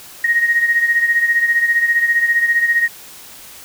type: beating tone pair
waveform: sine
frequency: 1871 / 1886 Hz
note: A#6 / A#6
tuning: +6 / +20 cents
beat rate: 15 Hz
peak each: -13 / -19 dBFS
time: 0.24-2.88 s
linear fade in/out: 5 ms
effects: white hiss -38 dBFS RMS until 3.64 s